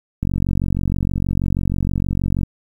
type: click train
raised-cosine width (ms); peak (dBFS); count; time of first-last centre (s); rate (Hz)
5; -8; 103; 0.23-2.433; 46.3
effects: 8-bit